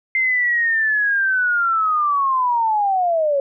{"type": "linear sweep", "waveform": "sine", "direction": "down", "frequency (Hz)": [2093, 544], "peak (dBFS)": -15, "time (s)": [0.15, 3.4], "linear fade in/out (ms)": 2, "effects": []}